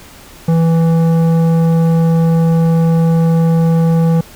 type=tone with tanh clipping; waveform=sine; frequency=164.81 Hz; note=E3; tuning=in tune; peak=-10 dBFS; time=0.48-4.21 s; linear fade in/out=5 ms; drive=12 dB; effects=pink hiss -38 dBFS RMS until 4.35 s